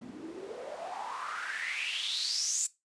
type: noise with band-pass filter sweep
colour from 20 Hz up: white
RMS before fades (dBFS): -36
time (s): 0.01-2.67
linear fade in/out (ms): 10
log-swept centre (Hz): 230 to 7600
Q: 7.1
effects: noise-tail reverb RT60 0.2 s tail -17 dB re dry + resampled to 22050 Hz